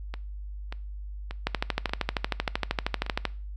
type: two click trains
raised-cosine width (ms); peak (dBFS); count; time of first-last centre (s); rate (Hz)
0.3; -9 / -20; 24 / 6; 1.47-3.253 / 0.14-3.064; 12.9 / 1.71
effects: noise-tail reverb RT60 0.4 s tail -21 dB re dry + added 50 Hz sine -35 dBFS peak until 3.56 s